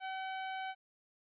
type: tone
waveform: sawtooth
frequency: 761 Hz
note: F#5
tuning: 48 cents sharp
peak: -34 dBFS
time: 0-0.75 s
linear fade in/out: 50 ms
effects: resampled to 8000 Hz